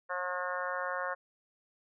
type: harmonic tone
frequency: 180.4 Hz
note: F#3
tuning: 44 cents flat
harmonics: 3 / 4 / 5 / 6 / 7 / 8 / 9 / 10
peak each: -38 / -43 / -45 / -38 / -44 / -39 / -43 / -43 dBFS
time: 0.09-1.15 s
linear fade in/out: 20 ms
effects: none